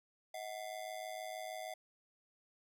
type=ring-modulated tone; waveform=square; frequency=690 Hz; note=F5; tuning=21 cents flat; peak=-40 dBFS; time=0.34-1.74 s; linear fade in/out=5 ms; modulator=53.2 Hz; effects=none